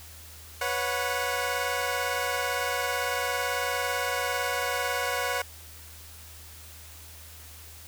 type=chord; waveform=15% pulse; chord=B suspended second; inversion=none; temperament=equal with one note detuned; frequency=493.9 / 554.4 / 731.9 Hz; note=B4 / C#5 / F#5; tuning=0 / 0 / -19 cents; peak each=-25 dBFS; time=0.61-5.42 s; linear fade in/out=5 ms; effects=added 79 Hz sine -48 dBFS peak until 7.87 s + white hiss -48 dBFS RMS until 7.87 s